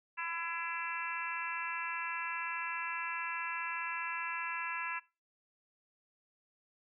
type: harmonic tone with a mistuned harmonic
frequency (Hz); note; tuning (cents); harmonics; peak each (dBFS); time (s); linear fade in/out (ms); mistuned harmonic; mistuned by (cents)
335.1; E4; +29; 3 / 4 / 5 / 6 / 7 / 8; -41 / -44 / -41 / -46 / -45 / -42; 0.17-5; 20; 6; +21
effects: noise-tail reverb RT60 0.3 s tail -23 dB re dry